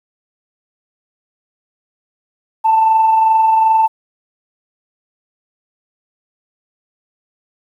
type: tone with amplitude modulation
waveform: sine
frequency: 886 Hz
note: A5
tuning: 12 cents sharp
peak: -6 dBFS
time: 2.64-3.88 s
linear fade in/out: 20 ms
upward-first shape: sine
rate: 22.6 Hz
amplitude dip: 35%
effects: tanh soft clip ceiling -4 dBFS + 8-bit